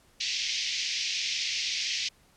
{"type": "band-pass noise", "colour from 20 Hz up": "white", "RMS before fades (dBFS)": -31, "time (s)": [0.2, 2.09], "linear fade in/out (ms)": 10, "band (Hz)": [2100, 5900], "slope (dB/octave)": 48, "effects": ["pink hiss -62 dBFS RMS until 2.36 s", "low-pass 12000 Hz 12 dB/octave"]}